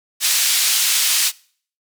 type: band-pass noise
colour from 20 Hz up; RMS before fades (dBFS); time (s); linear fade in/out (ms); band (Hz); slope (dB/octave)
pink; -17; 0.2-1.32; 50; 3300 to 14000; 12
effects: noise-tail reverb RT60 0.5 s tail -23 dB re dry